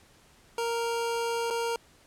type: tone with dropouts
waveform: 25% pulse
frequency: 465.3 Hz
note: A#4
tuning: 3 cents flat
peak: -24 dBFS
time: 0.58-1.76 s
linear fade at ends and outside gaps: 2 ms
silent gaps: 1.503-1.507 s
effects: pink hiss -59 dBFS RMS until 2.06 s + low-pass 11000 Hz 12 dB/octave